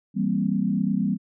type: chord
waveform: sine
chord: C dominant seventh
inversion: first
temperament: equal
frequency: 164.81 / 196 / 233.1 / 261.6 Hz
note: E3 / G3 / Bb3 / C4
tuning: 0 / 0 / 0 / 0 cents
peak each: -29 / -23 / -27 / -29 dBFS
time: 0.14-1.18 s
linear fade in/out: 50 ms
effects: none